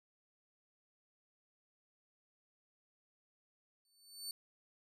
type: tone with exponential growth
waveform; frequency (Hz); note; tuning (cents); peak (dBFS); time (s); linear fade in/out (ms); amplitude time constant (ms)
25% pulse; 4500; C#8; +25; -34; 3.85-4.31; 1; 100
effects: none